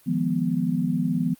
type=chord; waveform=sine; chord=F half-diminished seventh; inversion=third; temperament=equal; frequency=155.56 / 174.61 / 207.7 / 246.9 Hz; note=Eb3 / F3 / Ab3 / Cb4; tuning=0 / 0 / 0 / 0 cents; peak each=-29 / -25 / -30 / -25 dBFS; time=0.06-1.35 s; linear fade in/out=20 ms; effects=white hiss -56 dBFS RMS until 1.39 s + Opus 32 kbps

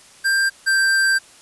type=tone pair in turn; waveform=square; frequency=1586 / 1574.1 Hz; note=G6 / G6; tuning=+20 / +7 cents; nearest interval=unison; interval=13 cents; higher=first; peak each=-16 / -15 dBFS; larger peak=second; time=0.24-0.5 / 0.66-1.19 s; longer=second; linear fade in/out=20 ms; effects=white hiss -47 dBFS RMS until 1.41 s + resampled to 24000 Hz

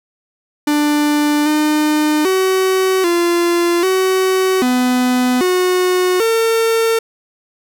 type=tone with pitch steps; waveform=45% pulse; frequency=295.8 / 303.2 / 377.3 / 344.8 / 376.4 / 250.6 / 365.1 / 453.1 Hz; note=D4 / D#4 / F#4 / F4 / F#4 / B3 / F#4 / A#4; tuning=+13 / -45 / +34 / -22 / +30 / +25 / -23 / -49 cents; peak=-12 dBFS; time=0.67-6.99 s; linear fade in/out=5 ms; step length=790 ms; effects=none

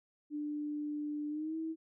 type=tone with pitch glide; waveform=sine; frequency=296.8 to 321.8 Hz; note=D4 to E4; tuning=+18 to -42 cents; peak=-35 dBFS; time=0.3-1.76 s; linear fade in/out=50 ms; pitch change=+140 cents; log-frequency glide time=1.29-1.56 s; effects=none

